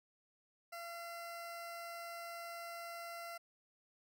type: tone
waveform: 20% pulse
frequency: 682 Hz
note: F5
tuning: 41 cents flat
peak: -40 dBFS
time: 0.72-3.38 s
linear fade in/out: 10 ms
effects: none